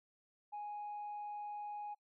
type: tone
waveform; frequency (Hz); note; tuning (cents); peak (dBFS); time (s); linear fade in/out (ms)
sine; 830.6; G#5; 0; -40; 0.52-1.95; 20
effects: noise-tail reverb RT60 0.1 s tail -25 dB re dry + tanh soft clip ceiling -39 dBFS